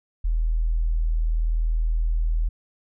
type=tone; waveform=sine; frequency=40.39 Hz; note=E1; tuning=35 cents flat; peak=-19 dBFS; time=0.24-2.49 s; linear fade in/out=10 ms; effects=none